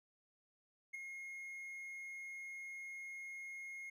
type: tone with ADSR envelope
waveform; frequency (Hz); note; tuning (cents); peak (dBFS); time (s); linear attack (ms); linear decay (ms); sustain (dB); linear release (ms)
triangle; 2150; C7; +47; -38; 0.93-3.9; 18; 6; -6; 7
effects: none